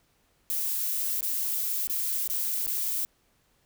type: noise with dropouts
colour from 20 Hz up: violet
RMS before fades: -29 dBFS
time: 0.5-3.05 s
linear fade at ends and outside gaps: 0 ms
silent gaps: 1.207-1.228 / 1.871-1.897 / 2.276-2.299 / 2.663-2.677 s
effects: pink hiss -68 dBFS RMS until 3.65 s